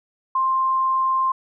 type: tone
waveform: sine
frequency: 1052 Hz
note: C6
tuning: 9 cents sharp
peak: -17 dBFS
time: 0.35-1.32 s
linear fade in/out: 5 ms
effects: none